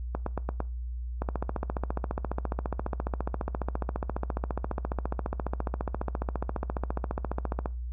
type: two click trains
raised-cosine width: 1 ms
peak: -16 / -16 dBFS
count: 5 / 95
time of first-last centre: 0.15-0.604 / 1.22-7.658 s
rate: 8.82 / 14.6 Hz
effects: noise-tail reverb RT60 0.3 s tail -21 dB re dry + added 60 Hz sine -32 dBFS peak until 7.92 s